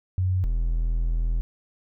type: tone pair in turn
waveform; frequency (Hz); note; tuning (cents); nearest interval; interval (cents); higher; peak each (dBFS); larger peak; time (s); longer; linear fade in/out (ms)
sine / triangle; 92.5 / 41.34; F#2 / E1; 0 / +6; octave + major second; 1394; first; -20 / -19; second; 0.18-0.44 / 0.44-1.41; second; 0
effects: none

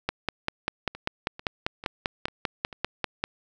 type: two click trains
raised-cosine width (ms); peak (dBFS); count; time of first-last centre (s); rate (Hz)
0.3; -23 / -9; 5 / 17; 0.95-2.728 / 0.09-3.24; 2.25 / 5.08
effects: none

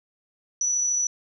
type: tone with amplitude modulation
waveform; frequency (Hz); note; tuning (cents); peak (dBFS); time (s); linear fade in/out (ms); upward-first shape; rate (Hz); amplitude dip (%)
sine; 5920; F#8; 0; -20; 0.61-1.07; 2; sine; 33.5; 25
effects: none

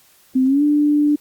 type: tone with pitch glide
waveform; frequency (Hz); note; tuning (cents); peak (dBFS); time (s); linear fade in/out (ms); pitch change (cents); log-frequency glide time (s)
sine; 259.7 to 294.9; C4 to D4; -13 to +7; -12; 0.35-1.16; 10; +220; 0.45-0.63
effects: white hiss -53 dBFS RMS until 1.2 s + Opus 48 kbps

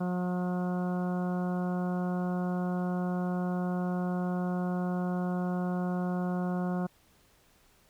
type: harmonic tone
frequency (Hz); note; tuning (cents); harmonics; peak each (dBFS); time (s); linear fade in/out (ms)
180; F#3; -47; 1 / 2 / 3 / 4 / 5 / 6 / 7 / 8; -29 / -39 / -41 / -40 / -48 / -46 / -49 / -48; 0-6.87; 10
effects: pink hiss -64 dBFS RMS until 7.89 s

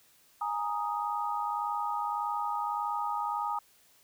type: chord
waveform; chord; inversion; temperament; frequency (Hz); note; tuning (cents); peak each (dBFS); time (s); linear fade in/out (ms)
sine; Ab suspended second; none; equal; 830.6 / 932.3 / 1244.5; Ab5 / Bb5 / Eb6; 0 / 0 / 0; -34; 0.41-3.59; 5
effects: white hiss -63 dBFS RMS until 4.03 s

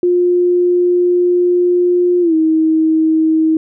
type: tone with pitch glide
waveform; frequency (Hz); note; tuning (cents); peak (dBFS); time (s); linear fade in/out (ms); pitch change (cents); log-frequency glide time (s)
sine; 354.9 to 318; F4 to D#4; +28 to +38; -9; 0.03-3.57; 2; -190; 2.21-2.34
effects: none

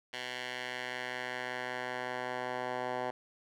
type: tone with band-pass filter sweep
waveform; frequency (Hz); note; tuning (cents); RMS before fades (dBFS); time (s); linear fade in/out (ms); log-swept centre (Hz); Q
10% pulse; 125.2; B2; +24; -38; 0.13-3.11; 10; 2700 to 930; 1.3
effects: none

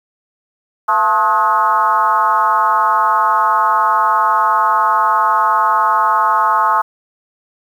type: tone with frequency modulation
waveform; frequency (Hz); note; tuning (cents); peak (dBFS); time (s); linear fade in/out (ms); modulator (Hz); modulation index
sine; 1072; C6; +42; -10; 0.88-6.82; 10; 197; 1.4
effects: 7-bit

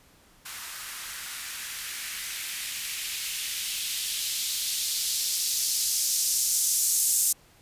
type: noise with band-pass filter sweep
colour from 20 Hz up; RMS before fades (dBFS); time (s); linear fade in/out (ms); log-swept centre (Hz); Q
violet; -29; 0.45-7.33; 10; 1200 to 7600; 1.5
effects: pink hiss -58 dBFS RMS until 7.61 s + resampled to 32000 Hz

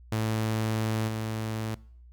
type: tone with level steps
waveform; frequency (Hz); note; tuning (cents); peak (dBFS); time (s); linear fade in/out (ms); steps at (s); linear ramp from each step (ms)
sawtooth; 110.1; A2; +2; -22 / -26; 0.12-1.75; 5; 1.07; 20
effects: noise-tail reverb RT60 0.6 s tail -23 dB re dry + added 60 Hz sine -48 dBFS peak until 2.12 s

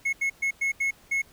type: tone bursts at uneven times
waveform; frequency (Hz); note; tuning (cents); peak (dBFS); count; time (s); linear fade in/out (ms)
triangle; 2181; C#7; -29; -21; 6; 0.05-0.13 / 0.21-0.3 / 0.42-0.51 / 0.61-0.72 / 0.8-0.91 / 1.11-1.22; 10
effects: pink hiss -56 dBFS RMS until 1.32 s

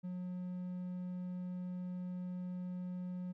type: tone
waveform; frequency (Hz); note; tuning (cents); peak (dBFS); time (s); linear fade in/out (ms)
triangle; 180.7; F#3; -41; -37; 0.03-3.33; 20
effects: none

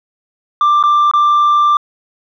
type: tone with dropouts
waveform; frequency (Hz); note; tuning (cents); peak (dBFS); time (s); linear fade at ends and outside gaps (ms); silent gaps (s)
sine; 1182; D6; +11; -5; 0.61-1.77; 2; 0.828-0.837 / 1.113-1.136
effects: tanh soft clip ceiling -7 dBFS

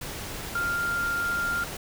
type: tone in noise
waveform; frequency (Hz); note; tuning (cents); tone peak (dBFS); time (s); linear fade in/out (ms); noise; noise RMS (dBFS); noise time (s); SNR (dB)
sine; 1396.9; F6; 0; -25; 0.55-1.64; 5; pink; -36; 0.01-1.77; +8
effects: none

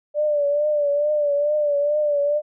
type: tone with vibrato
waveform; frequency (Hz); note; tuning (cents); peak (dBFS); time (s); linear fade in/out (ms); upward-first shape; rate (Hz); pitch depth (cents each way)
sine; 587.3; D5; 0; -17; 0.14-2.42; 50; triangle; 2.3; 60
effects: none

